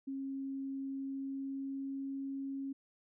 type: tone with pitch glide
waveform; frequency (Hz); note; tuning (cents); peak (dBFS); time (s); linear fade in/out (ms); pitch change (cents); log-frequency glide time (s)
sine; 271.1 to 272.8; C#4 to C#4; -38 to -28; -37; 0.07-2.73; 10; +10; 0.91-2.16
effects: none